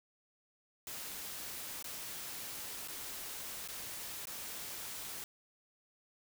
white noise with dropouts, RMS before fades -44 dBFS, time 0.87-5.24 s, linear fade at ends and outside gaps 1 ms, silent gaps 1.826-1.843 / 2.876-2.883 / 3.677-3.686 / 4.255-4.271 s, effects none

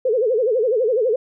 sine tone with vibrato, 470.4 Hz, A#4, 16 cents sharp, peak -15 dBFS, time 0.05-1.16 s, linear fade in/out 5 ms, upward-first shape sine, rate 12 Hz, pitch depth 200 cents each way, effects none

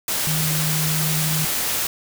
sine tone in noise, 155.56 Hz, D#3, in tune, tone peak -22 dBFS, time 0.27-1.45 s, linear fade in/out 2 ms, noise white, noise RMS -23 dBFS, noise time 0.08-1.87 s, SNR -2 dB, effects none

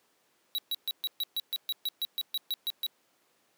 square tone bursts, 3882 Hz, B7, 31 cents flat, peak -29 dBFS, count 15, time 0.55-2.865 s, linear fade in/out 0 ms, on 33 ms, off 130 ms, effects pink hiss -69 dBFS RMS until 3.57 s + high-pass 300 Hz 12 dB/octave

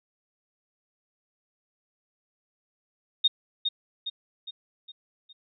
sine tone with echo, 3696 Hz, A#7, 16 cents flat, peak -17 dBFS, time 3.24-3.28 s, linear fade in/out 10 ms, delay 410 ms, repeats 5, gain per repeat -6 dB, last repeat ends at 5.33 s, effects none

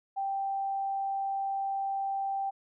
sine tone, 784 Hz, G5, in tune, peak -29 dBFS, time 0.16-2.51 s, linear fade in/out 20 ms, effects none

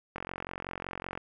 click train, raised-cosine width 0.5 ms, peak -21 dBFS, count 47, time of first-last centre 0.16-1.175 s, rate 45.3 Hz, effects none

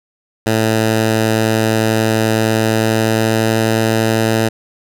10% pulse tone with pitch glide, 111 to 111.9 Hz, A2 to A2, +16 to +30 cents, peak -4 dBFS, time 0.46-4.49 s, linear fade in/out 10 ms, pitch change +14 cents, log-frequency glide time 2.45-3.63 s, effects none

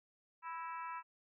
harmonic tone with a mistuned harmonic, 329.6 Hz, E4, in tune, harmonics 3 / 4 / 5 / 6 / 7 / 8, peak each -43 / -47 / -54 / -58 / -57 / -56 dBFS, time 0.42-1.03 s, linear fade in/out 50 ms, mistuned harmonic 6, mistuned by -57 cents, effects none

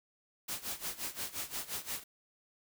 white noise with tremolo, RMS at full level -37 dBFS, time 0.48-2.04 s, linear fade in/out 10 ms, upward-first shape sine, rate 5.7 Hz, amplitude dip 85%, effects none

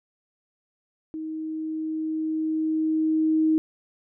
sine tone with level ramp, 315.2 Hz, D#4, 23 cents sharp, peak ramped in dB -30 to -17 dBFS, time 1.14-3.58 s, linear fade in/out 0 ms, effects none

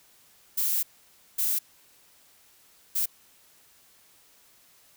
violet noise bursts at uneven times, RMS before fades -26 dBFS, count 3, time 0.57-0.83 / 1.38-1.59 / 2.95-3.06 s, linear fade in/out 10 ms, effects white hiss -59 dBFS RMS until 4.96 s

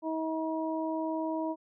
harmonic tone, 319.3 Hz, D#4, 45 cents sharp, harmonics 1 / 2 / 3, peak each -32 / -35 / -37 dBFS, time 0.02-1.56 s, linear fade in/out 50 ms, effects none

